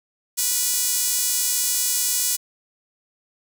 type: tone with high-pass filter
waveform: sawtooth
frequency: 490.1 Hz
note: B4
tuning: 13 cents flat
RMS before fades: -22 dBFS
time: 0.37-2.37 s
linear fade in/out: 20 ms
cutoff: 7300 Hz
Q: 1.1
effects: none